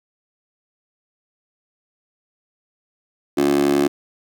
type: tone with high-pass filter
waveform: 15% pulse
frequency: 70.9 Hz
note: C#2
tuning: 40 cents sharp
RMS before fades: -17 dBFS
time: 3.37-3.88 s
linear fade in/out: 10 ms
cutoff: 330 Hz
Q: 5.6
effects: none